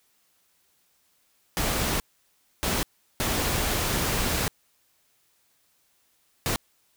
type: noise bursts at uneven times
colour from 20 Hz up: pink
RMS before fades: -26 dBFS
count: 4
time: 1.57-2 / 2.63-2.83 / 3.2-4.48 / 6.46-6.56 s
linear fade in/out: 0 ms
effects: white hiss -67 dBFS RMS until 6.96 s